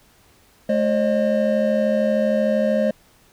triangle tone cluster, 215.3 / 536 / 609 Hz, A3 / C5 / D#5, -37 / +42 / -37 cents, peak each -19 dBFS, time 0.69-2.91 s, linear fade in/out 5 ms, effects pink hiss -55 dBFS RMS until 3.32 s

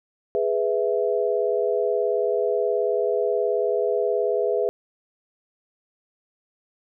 sine chord, E major, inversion first, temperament equal, 415.3 / 493.9 / 659.3 Hz, G#4 / B4 / E5, 0 / 0 / 0 cents, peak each -23 / -24 / -26 dBFS, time 0.35-4.69 s, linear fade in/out 0 ms, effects none

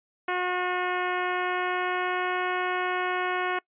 10% pulse tone with pitch glide, 361.7 to 364 Hz, F#4 to F#4, -39 to -28 cents, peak -17 dBFS, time 0.28-3.59 s, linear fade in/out 5 ms, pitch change +11 cents, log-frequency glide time 1.22-2.44 s, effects noise-tail reverb RT60 0.1 s tail -24 dB re dry + resampled to 8000 Hz

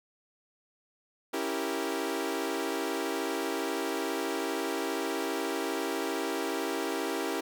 sawtooth chord, C# diminished seventh, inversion none, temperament equal, 277.2 / 329.6 / 392 / 466.2 Hz, C#4 / E4 / G4 / Bb4, 0 / 0 / 0 / 0 cents, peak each -33 / -31 / -31 / -33 dBFS, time 1.33-7.41 s, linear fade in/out 10 ms, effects none

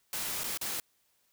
white noise with dropouts, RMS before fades -35 dBFS, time 0.13-0.8 s, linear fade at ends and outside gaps 1 ms, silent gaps 0.436-0.441 / 0.574-0.613 s, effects white hiss -72 dBFS RMS until 1.32 s

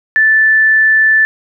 sine tone, 1757 Hz, A6, 3 cents flat, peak -6 dBFS, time 0.16-1.25 s, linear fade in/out 0 ms, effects none

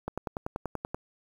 click train, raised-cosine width 1 ms, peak -18 dBFS, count 10, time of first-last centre 0.08-0.945 s, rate 10.4 Hz, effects 8-bit

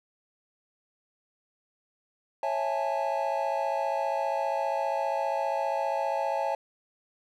triangle chord, A major seventh, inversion first, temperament just, 550 / 660 / 825 / 880 Hz, C#5 / E5 / G#5 / A5, -14 / +2 / -12 / 0 cents, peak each -30 dBFS, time 2.43-6.55 s, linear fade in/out 2 ms, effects none

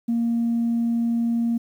sine tone, 233.1 Hz, A#3, in tune, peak -18 dBFS, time 0.08-1.58 s, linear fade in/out 10 ms, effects tanh soft clip ceiling -16 dBFS + 9-bit

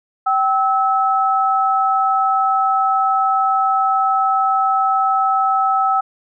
sine tone pair together, 773 / 1300 Hz, G5 / E6, -24 / -24 cents, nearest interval major sixth, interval 900 cents, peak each -16 dBFS, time 0.26-6.01 s, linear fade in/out 10 ms, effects none

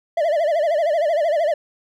triangle tone with vibrato, 631 Hz, D#5, 24 cents sharp, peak -14 dBFS, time 0.17-1.54 s, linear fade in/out 5 ms, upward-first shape sine, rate 13 Hz, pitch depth 150 cents each way, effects none

